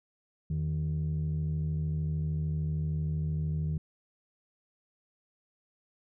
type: tone pair together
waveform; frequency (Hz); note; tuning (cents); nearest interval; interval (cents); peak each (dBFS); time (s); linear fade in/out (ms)
sine; 82.41 / 155.56; E2 / D#3; 0 / 0; major seventh; 1100; -31 / -28; 0.5-3.78; 5
effects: tanh soft clip ceiling -25 dBFS